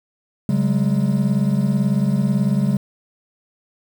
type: chord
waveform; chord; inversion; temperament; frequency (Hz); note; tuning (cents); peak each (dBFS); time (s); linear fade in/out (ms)
triangle; C# suspended fourth; none; equal with one note detuned; 138.59 / 189.54 / 207.7; C#3 / F#3 / G#3; 0 / +42 / 0; -18; 0.49-2.77; 2
effects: 7-bit